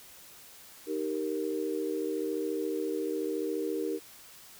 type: chord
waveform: sine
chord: Eb major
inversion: none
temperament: equal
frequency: 311.1 / 392 / 466.2 Hz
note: Eb4 / G4 / Bb4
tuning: 0 / 0 / 0 cents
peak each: -34 dBFS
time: 0.86-4 s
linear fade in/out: 50 ms
effects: white hiss -52 dBFS RMS until 4.59 s